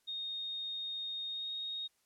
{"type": "tone with pitch glide", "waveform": "sine", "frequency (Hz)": [3703, 3731], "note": ["A#7", "A#7"], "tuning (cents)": [-12, 1], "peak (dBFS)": -37, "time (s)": [0.07, 1.88], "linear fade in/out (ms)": 20, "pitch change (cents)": 13, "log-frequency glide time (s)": [1.27, 1.5], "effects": ["white hiss -75 dBFS RMS until 2.05 s", "low-pass 12000 Hz 12 dB/octave"]}